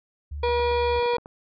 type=tone; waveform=sine; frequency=72.8 Hz; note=D2; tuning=15 cents flat; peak=-30 dBFS; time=0.31-1 s; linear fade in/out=10 ms
type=harmonic tone; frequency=480.5 Hz; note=B4; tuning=48 cents flat; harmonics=1 / 2 / 3 / 4 / 5 / 7 / 8 / 9 / 10; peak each=-22 / -26 / -41 / -41 / -34 / -38 / -50 / -42 / -51 dBFS; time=0.43-1.17 s; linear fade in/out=5 ms
type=clicks; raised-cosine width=1 ms; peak=-27 dBFS; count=9; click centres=0.488 / 0.598 / 0.714 / 0.962 / 1.027 / 1.06 / 1.136 / 1.183 / 1.259 s
effects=none